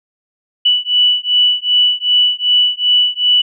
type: beating tone pair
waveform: sine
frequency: 2960 / 2962.6 Hz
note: F#7 / F#7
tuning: 0 / +2 cents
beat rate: 2.6 Hz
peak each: -13 dBFS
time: 0.65-3.42 s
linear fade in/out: 10 ms
effects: none